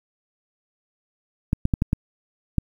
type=clicks; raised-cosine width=5 ms; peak=-7 dBFS; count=6; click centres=1.531 / 1.654 / 1.738 / 1.821 / 1.931 / 2.583 s; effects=8-bit